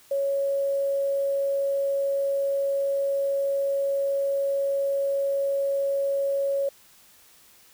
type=tone with quantisation; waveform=sine; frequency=554.4 Hz; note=C#5; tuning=in tune; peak=-22 dBFS; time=0.11-6.69 s; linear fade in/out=5 ms; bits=8; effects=white hiss -55 dBFS RMS until 7.73 s